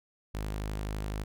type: tone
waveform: sawtooth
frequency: 51.91 Hz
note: G#1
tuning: in tune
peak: -29 dBFS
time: 0.34-1.24 s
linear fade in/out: 10 ms
effects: none